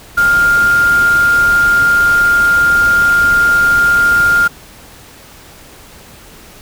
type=tone in noise; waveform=sine; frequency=1405 Hz; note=F6; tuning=10 cents sharp; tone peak=-7 dBFS; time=0.17-4.48 s; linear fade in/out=10 ms; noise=pink; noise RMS=-24 dBFS; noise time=0.17-4.48 s; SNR=+14 dB; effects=pink hiss -38 dBFS RMS until 6.61 s